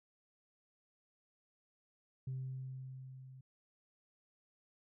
sine tone with level ramp, 130.81 Hz, C3, in tune, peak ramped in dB -36 to -52 dBFS, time 2.27-3.41 s, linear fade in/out 5 ms, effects tanh soft clip ceiling -35 dBFS

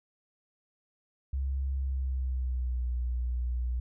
sine tone with pitch glide, 67.3 to 61.01 Hz, C2 to B1, +49 to -20 cents, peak -28 dBFS, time 1.33-3.8 s, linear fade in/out 5 ms, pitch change -169 cents, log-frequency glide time 1.76-2.87 s, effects none

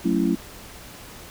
sine chord, F# minor seventh, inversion none, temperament just, 185 / 222 / 277.5 / 333 Hz, F#3 / A3 / C#4 / E4, 0 / +16 / +2 / +18 cents, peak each -24 dBFS, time 0.04-0.36 s, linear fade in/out 20 ms, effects pink hiss -42 dBFS RMS until 1.3 s

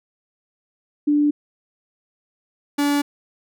sine / 45% pulse tone pair in turn, 294 / 287.8 Hz, D4 / D4, +2 / -35 cents, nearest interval unison, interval 37 cents, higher first, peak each -14 / -17 dBFS, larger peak first, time 1.07-1.31 / 2.78-3.02 s, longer neither, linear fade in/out 10 ms, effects none

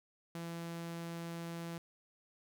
sawtooth tone, 168.3 Hz, E3, 36 cents sharp, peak -37 dBFS, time 0.35-1.78 s, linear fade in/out 2 ms, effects none

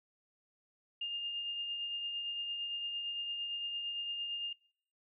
sine tone with tremolo, 2818 Hz, F7, 15 cents sharp, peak -34 dBFS, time 1.01-4.53 s, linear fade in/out 5 ms, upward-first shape triangle, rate 8.8 Hz, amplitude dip 35%, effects noise-tail reverb RT60 0.6 s tail -24 dB re dry

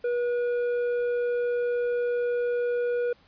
sine tone with tanh clipping, 483.5 Hz, B4, 37 cents flat, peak -25 dBFS, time 0.04-3.13 s, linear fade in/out 5 ms, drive 7 dB, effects pink hiss -60 dBFS RMS until 3.27 s + resampled to 11025 Hz

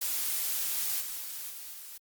blue noise with level steps, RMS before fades -31 / -37 / -39 / -43 / -45 dBFS, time 0.01-1.98 s, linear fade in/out 10 ms, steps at 1 / 1.18 / 1.49 / 1.72 s, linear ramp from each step 20 ms, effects Opus 48 kbps

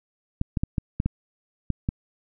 clicks, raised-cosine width 5 ms, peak -11 dBFS, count 8, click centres 0.414 / 0.572 / 0.635 / 0.782 / 1.001 / 1.06 / 1.703 / 1.889 s, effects none

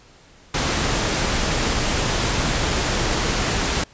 pink noise, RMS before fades -21 dBFS, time 0.54-3.84 s, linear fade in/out 5 ms, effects pink hiss -50 dBFS RMS until 3.93 s + resampled to 16000 Hz

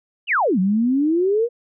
sine exponential two-way sweep, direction down then up, 3084 to 180 to 489.2 Hz, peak -15 dBFS, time 0.27-1.49 s, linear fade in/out 50 ms, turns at 0.59 s, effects none

